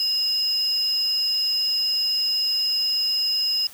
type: tone pair together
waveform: sine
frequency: 2842 / 5092 Hz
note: F7 / D#8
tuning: +30 / +39 cents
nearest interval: minor seventh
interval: 1009 cents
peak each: -30 / -18 dBFS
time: 0-3.67 s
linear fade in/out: 2 ms
effects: tanh soft clip ceiling -18 dBFS + white hiss -45 dBFS RMS until 3.73 s